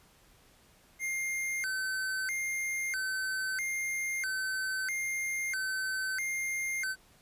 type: tone with vibrato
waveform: square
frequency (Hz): 1800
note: A6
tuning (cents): +39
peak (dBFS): -32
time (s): 0.99-6.96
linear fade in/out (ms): 50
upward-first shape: square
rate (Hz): 0.77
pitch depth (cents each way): 280
effects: pink hiss -62 dBFS RMS until 7.21 s + resampled to 32000 Hz